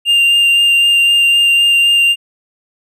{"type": "tone with vibrato", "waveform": "triangle", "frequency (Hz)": 2794, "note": "F7", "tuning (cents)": 0, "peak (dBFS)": -6, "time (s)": [0.05, 2.16], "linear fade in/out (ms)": 50, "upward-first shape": "sine", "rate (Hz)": 3.9, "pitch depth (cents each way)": 10, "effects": []}